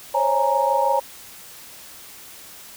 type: tone cluster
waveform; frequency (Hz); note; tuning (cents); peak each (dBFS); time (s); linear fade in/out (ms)
sine; 532 / 558 / 835 / 933; C5 / C#5 / G#5 / A#5; +29 / +11 / +9 / +1; -24 / -23 / -23 / -20; 0.14-1; 10
effects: white hiss -42 dBFS RMS until 2.76 s